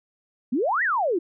sine exponential two-way sweep, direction up then down, 220 to 1995 to 315 Hz, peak -20 dBFS, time 0.52-1.19 s, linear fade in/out 10 ms, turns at 0.83 s, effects none

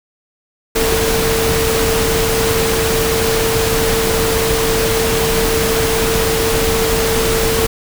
sine tone in noise, 450.1 Hz, A4, 39 cents sharp, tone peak -16 dBFS, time 0.75-7.67 s, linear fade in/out 10 ms, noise pink, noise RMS -17 dBFS, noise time 0.75-7.67 s, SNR -2 dB, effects none

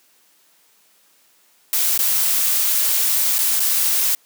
blue noise with dropouts, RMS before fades -18 dBFS, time 1.73-4.15 s, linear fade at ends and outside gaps 1 ms, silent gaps 1.977-1.99 / 3.383-3.388 / 3.597-3.602 s, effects white hiss -57 dBFS RMS until 4.25 s + high-pass 200 Hz 12 dB/octave

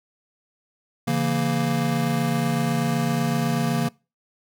square chord, A# diminished, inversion first, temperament just, 139.85 / 167.82 / 233.1 Hz, C#3 / E3 / A#3, +16 / +31 / 0 cents, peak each -26 / -27 / -25 dBFS, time 1.07-3.89 s, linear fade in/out 10 ms, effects noise-tail reverb RT60 0.3 s tail -24 dB re dry

